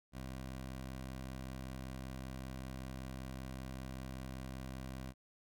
15% pulse tone, 65.2 Hz, C2, 5 cents flat, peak -37 dBFS, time 0.12-5.14 s, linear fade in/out 50 ms, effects none

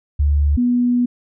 sine tone pair in turn, 72.6 / 244.2 Hz, D2 / B3, -19 / -19 cents, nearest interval octave + major sixth, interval 2100 cents, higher second, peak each -12 / -13 dBFS, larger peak first, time 0.19-0.57 / 0.57-1.06 s, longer second, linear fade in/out 10 ms, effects none

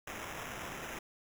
white noise with sample-and-hold, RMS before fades -43 dBFS, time 0.07-0.99 s, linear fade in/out 5 ms, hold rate 4410 Hz, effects none

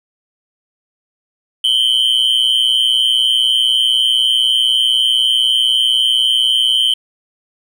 triangle tone with amplitude modulation, 3092 Hz, G7, 24 cents flat, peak -5 dBFS, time 1.64-6.94 s, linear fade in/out 5 ms, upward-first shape sine, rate 120 Hz, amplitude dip 100%, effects none

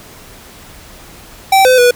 square tone with pitch steps, 774 / 510 / 488.7 Hz, G5 / C5 / B4, -22 / -44 / -18 cents, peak -6 dBFS, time 1.52-1.91 s, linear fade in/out 5 ms, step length 130 ms, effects pink hiss -37 dBFS RMS until 1.95 s

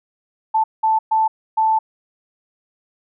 sine tone bursts at uneven times, 880 Hz, A5, in tune, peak -13 dBFS, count 4, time 0.54-0.64 / 0.83-0.99 / 1.11-1.28 / 1.57-1.79 s, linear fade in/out 10 ms, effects none

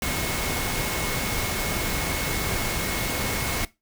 sine tone in noise, 2178 Hz, C#7, 31 cents flat, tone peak -34 dBFS, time 0.02-3.65 s, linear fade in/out 2 ms, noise pink, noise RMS -27 dBFS, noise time 0.02-3.65 s, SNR -10 dB, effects noise-tail reverb RT60 0.2 s tail -18 dB re dry

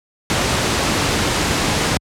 pink noise, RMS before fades -17 dBFS, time 0.3-1.97 s, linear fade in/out 0 ms, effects high-pass 60 Hz 12 dB/octave + low-pass 8000 Hz 12 dB/octave

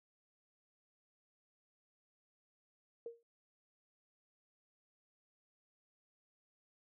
sine tone with exponential decay, 466.2 Hz, A#4, in tune, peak -39 dBFS, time 3.06-3.23 s, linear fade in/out 2 ms, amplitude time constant 36 ms, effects none

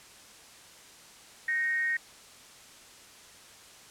sine tone with frequency modulation, 1864.7 Hz, A#6, in tune, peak -26 dBFS, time 1.48-1.97 s, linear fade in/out 5 ms, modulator 318 Hz, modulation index 0.35, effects white hiss -52 dBFS RMS until 3.9 s + low-pass 9000 Hz 12 dB/octave

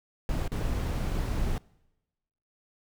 brown noise with dropouts, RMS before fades -29 dBFS, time 0.29-1.58 s, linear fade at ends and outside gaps 1 ms, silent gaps 0.478-0.518 s, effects noise-tail reverb RT60 1.0 s tail -24 dB re dry

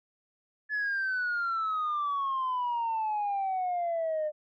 sine exponential sweep, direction down, 1725 to 601 Hz, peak -26 dBFS, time 0.69-4.32 s, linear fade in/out 50 ms, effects tanh soft clip ceiling -25 dBFS

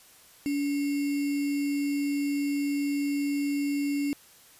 sine tone with sample-and-hold, 285.4 Hz, D4, 49 cents flat, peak -25 dBFS, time 0.46-4.13 s, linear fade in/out 0 ms, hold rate 2450 Hz, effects white hiss -55 dBFS RMS until 4.59 s + resampled to 32000 Hz

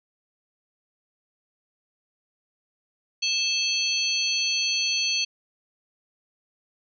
sine tone cluster, 2626 / 3242 / 4409 / 6110 Hz, E7 / G#7 / C#8 / G8, -7 / -42 / -10 / -45 cents, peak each -28 / -30 / -25 / -31 dBFS, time 3.22-5.25 s, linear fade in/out 10 ms, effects none

